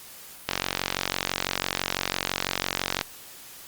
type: click train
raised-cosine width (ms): 0.2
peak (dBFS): -6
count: 117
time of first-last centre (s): 0.49-3.012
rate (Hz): 46
effects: white hiss -45 dBFS RMS until 3.67 s + Opus 48 kbps